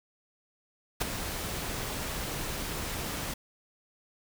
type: noise with ADSR envelope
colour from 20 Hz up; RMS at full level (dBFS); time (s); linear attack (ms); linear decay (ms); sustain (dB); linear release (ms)
pink; -26; 1-3.34; 17; 12; -9; 6
effects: none